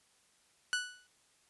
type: tone with exponential decay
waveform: sawtooth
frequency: 1480 Hz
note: F#6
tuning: in tune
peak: -24 dBFS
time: 0.73-1.07 s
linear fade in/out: 0 ms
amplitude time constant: 73 ms
effects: white hiss -69 dBFS RMS until 1.49 s + resampled to 24000 Hz